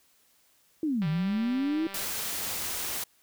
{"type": "linear two-way sweep", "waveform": "sine", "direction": "down then up", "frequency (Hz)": [329.6, 150, 329.6], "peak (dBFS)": -25, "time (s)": [0.83, 1.87], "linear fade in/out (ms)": 2, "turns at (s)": 1.08}
{"type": "click train", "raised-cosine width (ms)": 0.3, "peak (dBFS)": -26, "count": 202, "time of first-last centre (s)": [1.02, 2.046], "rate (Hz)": 196}
{"type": "noise", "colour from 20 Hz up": "white", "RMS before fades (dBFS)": -33, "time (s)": [1.94, 3.04], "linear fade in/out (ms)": 5}
{"effects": ["white hiss -65 dBFS RMS until 3.22 s"]}